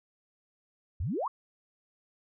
sine exponential sweep, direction up, 67.1 to 1195 Hz, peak -29 dBFS, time 1-1.28 s, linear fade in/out 5 ms, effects none

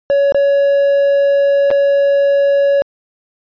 triangle tone with dropouts, 561 Hz, C#5, 21 cents sharp, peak -7 dBFS, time 0.1-2.82 s, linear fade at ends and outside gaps 0 ms, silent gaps 0.322-0.346 / 1.704-1.712 s, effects resampled to 11025 Hz

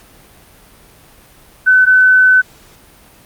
sine tone pair in turn, 1512 / 1512 Hz, F#6 / F#6, +37 / +37 cents, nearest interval unison, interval 0 cents, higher neither, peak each -5 dBFS, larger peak neither, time 1.66-1.86 / 1.86-2.42 s, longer second, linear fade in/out 20 ms, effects pink hiss -44 dBFS RMS until 3.25 s + Opus 48 kbps

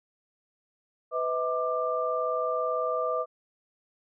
sine tone cluster, 501 / 639 / 1187 Hz, B4 / D#5 / D6, +25 / +46 / +18 cents, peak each -30 dBFS, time 1.11-3.26 s, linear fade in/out 50 ms, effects none

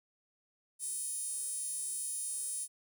5% pulse tone with high-pass filter, 623 Hz, D#5, 2 cents sharp, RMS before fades -38 dBFS, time 0.79-2.68 s, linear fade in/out 50 ms, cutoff 10000 Hz, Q 7.7, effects none

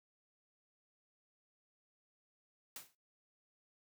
white noise with exponential decay, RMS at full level -44 dBFS, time 2.76-2.95 s, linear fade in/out 2 ms, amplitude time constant 41 ms, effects noise-tail reverb RT60 0.2 s tail -20 dB re dry + high-pass 80 Hz 12 dB/octave

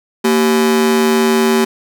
45% pulse ring-modulated tone, 308.6 Hz, D#4, 14 cents flat, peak -7 dBFS, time 0.24-1.65 s, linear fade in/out 10 ms, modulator 78.3 Hz, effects none

